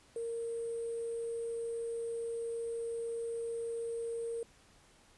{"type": "tone with sample-and-hold", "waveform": "sine", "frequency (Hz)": 463.2, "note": "A#4", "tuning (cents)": -11, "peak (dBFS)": -35, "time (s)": [0.16, 4.43], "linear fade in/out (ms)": 2, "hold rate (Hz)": 8820, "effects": ["pink hiss -63 dBFS RMS until 5.17 s", "resampled to 24000 Hz"]}